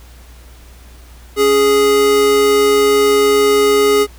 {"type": "tone pair together", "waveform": "square", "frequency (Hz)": [278.2, 415.3], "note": ["C#4", "G#4"], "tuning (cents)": [6, 0], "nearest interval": "perfect fifth", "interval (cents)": 694, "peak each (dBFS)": [-22, -10], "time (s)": [1.36, 4.07], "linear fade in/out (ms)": 50, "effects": ["added 60 Hz sine -37 dBFS peak until 4.18 s", "pink hiss -45 dBFS RMS until 4.18 s"]}